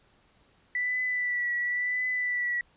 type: tone with vibrato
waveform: sine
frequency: 1970 Hz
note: B6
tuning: 5 cents flat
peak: -26 dBFS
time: 0.75-2.61 s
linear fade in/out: 2 ms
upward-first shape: triangle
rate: 0.95 Hz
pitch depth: 35 cents each way
effects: pink hiss -64 dBFS RMS until 2.76 s + resampled to 8000 Hz